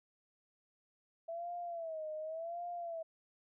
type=tone with vibrato; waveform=sine; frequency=658 Hz; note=E5; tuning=3 cents flat; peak=-39 dBFS; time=1.28-3.03 s; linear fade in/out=10 ms; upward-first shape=sine; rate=0.89 Hz; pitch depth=110 cents each way; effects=none